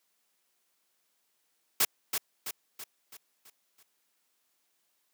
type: noise with echo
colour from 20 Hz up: white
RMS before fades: -24 dBFS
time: 1.8-1.85 s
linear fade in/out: 5 ms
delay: 330 ms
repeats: 6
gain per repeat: -6 dB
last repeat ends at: 3.83 s
effects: white hiss -75 dBFS RMS until 5.13 s + high-pass 200 Hz 12 dB/octave